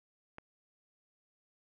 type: click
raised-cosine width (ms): 0.5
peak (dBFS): -30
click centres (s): 0.384
effects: none